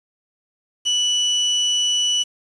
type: tone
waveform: 35% pulse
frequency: 2960 Hz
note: F#7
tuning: in tune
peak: -15 dBFS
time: 0.85-2.24 s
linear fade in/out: 20 ms
effects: resampled to 24000 Hz + 7-bit